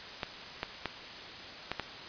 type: clicks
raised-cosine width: 0.3 ms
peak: -16 dBFS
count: 5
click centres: 0.232 / 0.631 / 0.857 / 1.716 / 1.797 s
effects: white hiss -44 dBFS RMS until 2.08 s + resampled to 11025 Hz